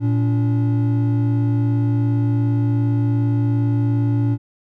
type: tone pair together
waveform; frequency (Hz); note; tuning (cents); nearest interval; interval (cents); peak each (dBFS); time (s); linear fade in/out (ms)
triangle; 114.67 / 286.7; A#2 / D4; -28 / -42; octave + major third; 1586; -14 / -20; 0-4.38; 50
effects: none